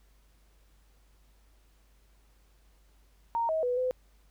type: tone with pitch steps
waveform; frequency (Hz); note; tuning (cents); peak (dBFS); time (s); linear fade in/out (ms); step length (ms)
sine; 927 / 637 / 493.3 / 508; A#5 / D#5 / B4 / B4; -10 / +41 / -2 / +49; -26; 3.35-3.91; 0; 140
effects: added 50 Hz sine -60 dBFS peak until 4.3 s + pink hiss -69 dBFS RMS until 4.3 s